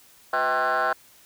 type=tone with frequency modulation; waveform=sine; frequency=1065 Hz; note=C6; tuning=30 cents sharp; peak=-18 dBFS; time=0.33-0.93 s; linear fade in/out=5 ms; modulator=141 Hz; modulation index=3.6; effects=tanh soft clip ceiling -19 dBFS + white hiss -54 dBFS RMS until 1.25 s